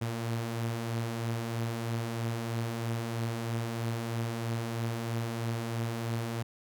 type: beating tone pair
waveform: sawtooth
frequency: 113 / 116.1 Hz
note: A2 / A#2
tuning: +47 / -7 cents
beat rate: 3.1 Hz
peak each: -36 / -28 dBFS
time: 0.01-6.43 s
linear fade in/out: 10 ms
effects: none